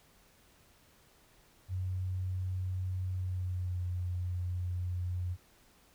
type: tone with pitch glide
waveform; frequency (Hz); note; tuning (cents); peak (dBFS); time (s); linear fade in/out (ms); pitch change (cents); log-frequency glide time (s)
sine; 92.5 to 89.66; F#2 to F2; 0 to +46; -32; 1.68-5.37; 50; -54; 3.11-3.88
effects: pink hiss -64 dBFS RMS until 5.94 s